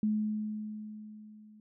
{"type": "tone with level ramp", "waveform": "sine", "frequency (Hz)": 213.4, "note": "G#3", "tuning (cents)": 47, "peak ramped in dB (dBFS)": [-25, -53], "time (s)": [0.03, 1.6], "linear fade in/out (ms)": 2, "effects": []}